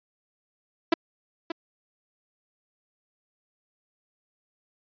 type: tone with echo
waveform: sawtooth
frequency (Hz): 332.3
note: E4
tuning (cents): +14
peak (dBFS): -13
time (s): 0.92-0.94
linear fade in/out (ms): 5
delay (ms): 580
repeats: 1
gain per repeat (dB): -11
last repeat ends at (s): 1.52
effects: resampled to 11025 Hz